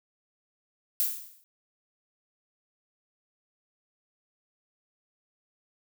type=noise with exponential decay; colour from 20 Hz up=violet; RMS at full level=-24 dBFS; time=1-1.44 s; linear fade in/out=0 ms; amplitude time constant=94 ms; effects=none